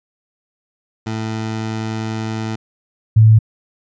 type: tone pair in turn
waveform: 20% pulse / sine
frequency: 110.6 / 110.09 Hz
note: A2 / A2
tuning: +9 / +1 cents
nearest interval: unison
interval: 8 cents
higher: first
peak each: -16 / -5 dBFS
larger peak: second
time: 1.06-2.56 / 3.16-3.39 s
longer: first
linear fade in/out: 10 ms
effects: resampled to 16000 Hz